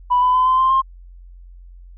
sine tone with pitch steps, 987.8 / 1002.2 / 1016.7 / 1031.5 / 1046.5 / 1061.8 Hz, B5 / B5 / B5 / C6 / C6 / C6, 0 / +25 / +50 / -25 / 0 / +25 cents, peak -11 dBFS, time 0.1-0.82 s, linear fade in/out 20 ms, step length 120 ms, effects tanh soft clip ceiling -8 dBFS + added 44 Hz sine -38 dBFS peak until 1.97 s

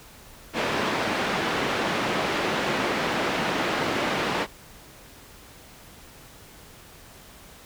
pink band-pass noise, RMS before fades -26 dBFS, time 0.53-4.47 s, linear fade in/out 50 ms, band 230 to 3000 Hz, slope 12 dB/octave, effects pink hiss -48 dBFS RMS until 7.65 s

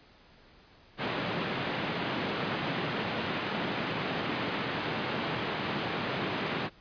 pink band-pass noise, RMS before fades -33 dBFS, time 0.97-6.7 s, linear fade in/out 50 ms, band 130 to 3600 Hz, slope 24 dB/octave, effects pink hiss -58 dBFS RMS until 6.8 s + resampled to 11025 Hz

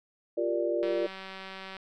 sine chord, G minor seventh, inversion third, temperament equal, 349.2 / 392 / 466.2 / 587.3 Hz, F4 / G4 / Bb4 / D5, 0 / 0 / 0 / 0 cents, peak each -30 / -36 / -33 / -30 dBFS, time 0.37-1.07 s, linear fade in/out 10 ms
click train, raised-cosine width 0.3 ms, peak -26 dBFS, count 180, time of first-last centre 0.83-1.767 s, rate 191 Hz
effects none

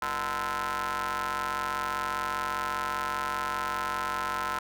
sawtooth ring-modulated tone, 140.3 Hz, C#3, 21 cents sharp, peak -22 dBFS, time 0.02-4.59 s, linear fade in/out 2 ms, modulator 1170 Hz, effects none

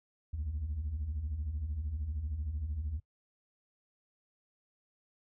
sine beating tone pair, 65 / 78 Hz, C2 / D#2, -11 / +5 cents, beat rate 13 Hz, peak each -39 / -33 dBFS, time 0.33-3 s, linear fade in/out 10 ms, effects noise-tail reverb RT60 0.1 s tail -22 dB re dry + tanh soft clip ceiling -30 dBFS

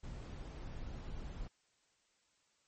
brown noise, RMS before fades -45 dBFS, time 0.03-1.48 s, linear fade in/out 10 ms, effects white hiss -75 dBFS RMS until 2.67 s + MP3 32 kbps

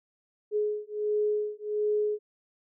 sine beating tone pair, 420.2 / 421.6 Hz, G#4 / G#4, +20 / +26 cents, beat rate 1.4 Hz, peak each -29 dBFS, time 0.51-2.19 s, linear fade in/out 50 ms, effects none

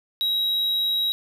triangle tone, 3841 Hz, B7, 49 cents flat, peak -19 dBFS, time 0.21-1.12 s, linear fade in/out 0 ms, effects none

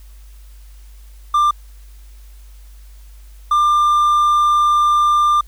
triangle tone pair in turn, 1189 / 1193.7 Hz, D6 / D6, +21 / +28 cents, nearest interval unison, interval 7 cents, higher second, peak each -9 dBFS, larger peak neither, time 1.34-1.51 / 3.51-5.41 s, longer second, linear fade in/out 5 ms, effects added 50 Hz sine -37 dBFS peak until 5.47 s + white hiss -53 dBFS RMS until 5.47 s

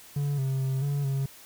triangle tone with pitch steps, 143.2 / 133.7 / 132.9 / 142.4 / 136.2 Hz, D3 / C3 / C3 / C#3 / C#3, -43 / +38 / +27 / +47 / -30 cents, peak -23 dBFS, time 0.16-1.26 s, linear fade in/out 5 ms, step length 220 ms, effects white hiss -50 dBFS RMS until 1.45 s

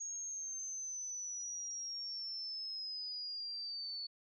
sine linear sweep, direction down, 6600 to 4435 Hz, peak -40 dBFS, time 0-4.07 s, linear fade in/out 10 ms, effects none

